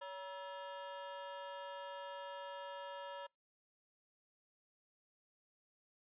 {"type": "ring-modulated tone", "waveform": "35% pulse", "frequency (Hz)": 760, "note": "F#5", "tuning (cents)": 46, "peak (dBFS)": -40, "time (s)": [0.01, 3.27], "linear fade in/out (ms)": 10, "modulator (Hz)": 197, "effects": ["noise-tail reverb RT60 0.2 s tail -26 dB re dry", "resampled to 8000 Hz"]}